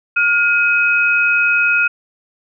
sine tone pair together, 1420 / 2530 Hz, F6 / D#7, +28 / +28 cents, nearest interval minor seventh, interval 1000 cents, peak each -14 dBFS, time 0.16-1.88 s, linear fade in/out 10 ms, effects none

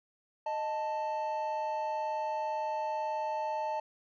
triangle tone pair together, 619.2 / 881 Hz, D#5 / A5, -9 / +2 cents, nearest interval tritone, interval 611 cents, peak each -34 / -31 dBFS, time 0.46-3.8 s, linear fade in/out 5 ms, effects resampled to 16000 Hz

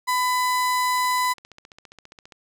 35% pulse tone, 1001 Hz, B5, 23 cents sharp, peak -18 dBFS, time 0.07-1.34 s, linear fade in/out 20 ms
click train, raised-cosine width 0.2 ms, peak -27 dBFS, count 21, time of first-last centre 0.98-2.322 s, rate 14.9 Hz
effects none

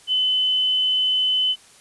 sine tone, 3027 Hz, F#7, 39 cents sharp, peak -17 dBFS, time 0.07-1.56 s, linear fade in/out 50 ms, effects white hiss -50 dBFS RMS until 1.8 s + resampled to 24000 Hz

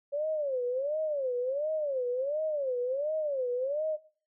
sine tone with vibrato, 554.4 Hz, C#5, in tune, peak -28 dBFS, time 0.12-3.97 s, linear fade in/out 20 ms, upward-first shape sine, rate 1.4 Hz, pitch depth 220 cents each way, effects noise-tail reverb RT60 0.4 s tail -17 dB re dry

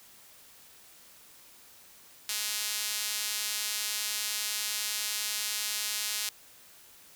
sawtooth tone with high-pass filter, 210 Hz, G#3, 19 cents sharp, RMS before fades -33 dBFS, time 2.29-6.29 s, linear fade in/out 0 ms, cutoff 4000 Hz, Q 0.72, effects white hiss -55 dBFS RMS until 7.15 s

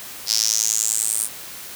sawtooth tone with high-pass filter sweep, 110 Hz, A2, in tune, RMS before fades -21 dBFS, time 0.26-1.29 s, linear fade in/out 50 ms, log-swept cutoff 5000 to 9500 Hz, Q 5.2, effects white hiss -36 dBFS RMS until 1.75 s + high-pass 60 Hz 12 dB/octave

